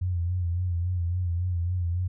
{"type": "tone with vibrato", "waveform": "sine", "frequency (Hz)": 88.2, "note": "F2", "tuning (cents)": 18, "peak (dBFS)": -24, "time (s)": [0.01, 2.08], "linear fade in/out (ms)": 10, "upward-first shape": "sine", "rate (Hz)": 3.6, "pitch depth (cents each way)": 63, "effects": []}